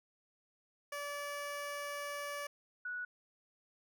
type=tone pair in turn; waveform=15% pulse / sine; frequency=577 / 1470 Hz; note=D5 / F#6; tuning=-31 / -12 cents; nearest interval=octave + major third; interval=1619 cents; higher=second; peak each=-33 / -38 dBFS; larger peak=first; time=0.92-2.47 / 2.85-3.05 s; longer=first; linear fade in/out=5 ms; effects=none